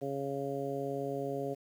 harmonic tone, 138.59 Hz, C#3, in tune, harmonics 1 / 2 / 3 / 4 / 5, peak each -42 / -40 / -37 / -39 / -42 dBFS, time 0.01-1.55 s, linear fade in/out 20 ms, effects 10-bit

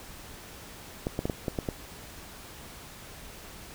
clicks, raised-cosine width 2 ms, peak -15 dBFS, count 7, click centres 1.069 / 1.191 / 1.255 / 1.298 / 1.482 / 1.588 / 1.688 s, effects pink hiss -46 dBFS RMS until 3.74 s

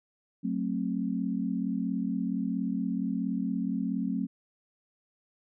sine chord, F# diminished, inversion none, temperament just, 185 / 222 / 266.4 Hz, F#3 / A3 / C4, 0 / +16 / +31 cents, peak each -32 dBFS, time 0.43-4.27 s, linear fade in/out 20 ms, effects none

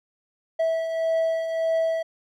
triangle beating tone pair, 651 / 652.7 Hz, E5 / E5, -22 / -17 cents, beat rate 1.7 Hz, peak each -29 / -20 dBFS, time 0.59-2.03 s, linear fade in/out 10 ms, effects none

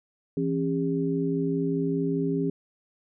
sine tone cluster, 166.2 / 271.2 / 403.9 Hz, E3 / C#4 / G#4, +15 / -38 / -48 cents, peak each -28 / -27 / -29 dBFS, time 0.37-2.5 s, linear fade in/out 2 ms, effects none

